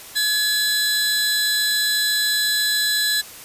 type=tone pair together; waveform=sawtooth; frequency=1698 / 4023 Hz; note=G#6 / B7; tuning=+38 / +31 cents; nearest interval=octave + minor third; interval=1493 cents; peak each=-18 / -17 dBFS; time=0.15-3.22 s; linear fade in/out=20 ms; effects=white hiss -39 dBFS RMS until 3.44 s + resampled to 32000 Hz